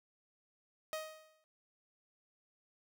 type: tone with exponential decay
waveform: sawtooth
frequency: 627 Hz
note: D#5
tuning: 13 cents sharp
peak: -32 dBFS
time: 0.93-1.44 s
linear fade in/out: 0 ms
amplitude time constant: 110 ms
effects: none